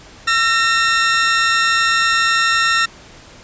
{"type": "tone pair together", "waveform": "sawtooth", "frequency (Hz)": [1346, 1837.8], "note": ["E6", "A#6"], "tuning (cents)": [36, -25], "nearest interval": "perfect fourth", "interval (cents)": 539, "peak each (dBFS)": -12, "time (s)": [0.27, 2.86], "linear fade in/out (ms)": 10, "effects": ["pink hiss -41 dBFS RMS until 3.43 s", "resampled to 16000 Hz"]}